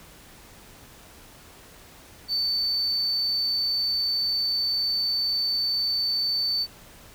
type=tone with amplitude modulation; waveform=triangle; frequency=4531 Hz; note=C#8; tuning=37 cents sharp; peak=-19 dBFS; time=2.28-6.67 s; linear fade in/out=50 ms; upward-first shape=sine; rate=196 Hz; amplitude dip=30%; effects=tanh soft clip ceiling -18 dBFS + pink hiss -49 dBFS RMS until 7.14 s